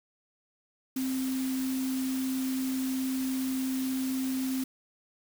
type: tone in noise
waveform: sine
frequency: 261.6 Hz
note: C4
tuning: in tune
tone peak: -28 dBFS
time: 0.96-4.64 s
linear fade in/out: 5 ms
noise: white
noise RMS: -41 dBFS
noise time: 0.96-4.64 s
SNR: +10 dB
effects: none